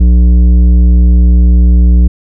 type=tone with tanh clipping; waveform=sine; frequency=60.2 Hz; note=B1; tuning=44 cents flat; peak=-4 dBFS; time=0-2.08 s; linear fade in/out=10 ms; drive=10 dB; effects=none